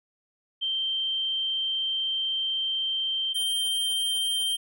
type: tone pair in turn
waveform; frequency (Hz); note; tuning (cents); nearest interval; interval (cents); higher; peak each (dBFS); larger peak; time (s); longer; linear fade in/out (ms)
sine / square; 3136 / 3152; G7 / G7; 0 / +9; unison; 9; second; -25; neither; 0.61-3.34 / 3.34-4.57; first; 20
effects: none